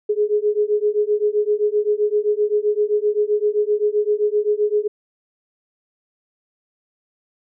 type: beating tone pair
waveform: sine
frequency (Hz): 415.3 / 423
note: G#4 / G#4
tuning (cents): 0 / +32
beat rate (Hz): 7.7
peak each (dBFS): -19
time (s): 0.09-4.88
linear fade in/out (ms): 10
effects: none